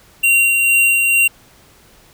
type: tone with tremolo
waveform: square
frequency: 2759 Hz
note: F7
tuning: 22 cents flat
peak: -10 dBFS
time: 0.23-1.28 s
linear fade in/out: 10 ms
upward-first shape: sine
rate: 2.2 Hz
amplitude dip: 30%
effects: pink hiss -48 dBFS RMS until 2.13 s